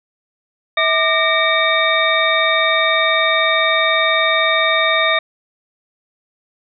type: tone cluster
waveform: sine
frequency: 647 / 1196 / 1850 / 2297 / 3684 Hz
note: E5 / D6 / A#6 / D7 / A#7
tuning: -32 / +31 / -14 / -39 / -21 cents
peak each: -19 dBFS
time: 0.77-5.19 s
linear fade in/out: 5 ms
effects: none